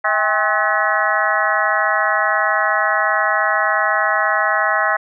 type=harmonic tone with a mistuned harmonic; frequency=214.2 Hz; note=A3; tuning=46 cents flat; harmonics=3 / 4 / 5 / 6 / 7 / 8 / 9; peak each=-22 / -22 / -22 / -22 / -22 / -22 / -22 dBFS; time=0.04-4.97 s; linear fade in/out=10 ms; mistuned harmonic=4; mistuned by=-110 cents; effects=none